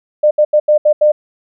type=tone bursts at uneven times; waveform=sine; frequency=602 Hz; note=D5; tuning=43 cents sharp; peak=-6 dBFS; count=6; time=0.23-0.31 / 0.38-0.45 / 0.53-0.6 / 0.68-0.78 / 0.85-0.93 / 1.01-1.12 s; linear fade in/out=10 ms; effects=none